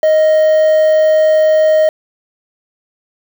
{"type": "tone with quantisation", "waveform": "triangle", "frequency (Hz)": 623, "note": "D#5", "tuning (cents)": 2, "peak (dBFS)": -5, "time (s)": [0.03, 1.89], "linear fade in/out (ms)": 2, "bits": 5, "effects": []}